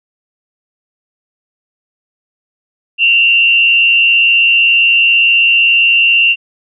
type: tone with frequency modulation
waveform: sine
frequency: 2758 Hz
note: F7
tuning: 22 cents flat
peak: -6 dBFS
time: 2.98-6.36 s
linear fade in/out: 50 ms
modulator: 111 Hz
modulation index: 0.7
effects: none